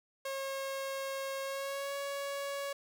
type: tone with pitch glide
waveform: sawtooth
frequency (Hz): 542 to 560.1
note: C#5 to C#5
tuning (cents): -39 to +18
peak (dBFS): -32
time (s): 0.25-2.73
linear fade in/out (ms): 5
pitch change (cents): +57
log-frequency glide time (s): 1.42-1.95
effects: none